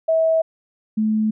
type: tone pair in turn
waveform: sine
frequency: 647 / 216.5 Hz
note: E5 / A3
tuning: -32 / -28 cents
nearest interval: octave + perfect fifth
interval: 1896 cents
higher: first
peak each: -14 / -16 dBFS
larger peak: first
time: 0.08-0.42 / 0.97-1.31 s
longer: neither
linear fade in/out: 10 ms
effects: none